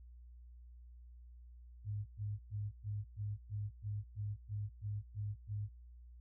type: tone bursts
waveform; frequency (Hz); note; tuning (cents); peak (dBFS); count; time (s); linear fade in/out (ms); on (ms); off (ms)
sine; 103.83; G#2; 0; -37; 12; 1.84-5.69; 50; 220; 110
effects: added 60 Hz sine -53 dBFS peak until 6.2 s